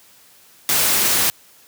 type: noise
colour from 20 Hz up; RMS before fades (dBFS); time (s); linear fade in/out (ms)
white; -17; 0.69-1.3; 0
effects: white hiss -50 dBFS RMS until 1.67 s + high-pass 80 Hz 12 dB/octave